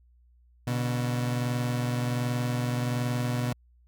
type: tone pair together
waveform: 30% pulse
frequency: 122.4 / 143.7 Hz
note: B2 / D3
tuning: -15 / -37 cents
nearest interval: minor third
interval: 278 cents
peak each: -24 / -33 dBFS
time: 0.67-3.53 s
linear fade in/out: 5 ms
effects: added 60 Hz sine -57 dBFS peak until 3.87 s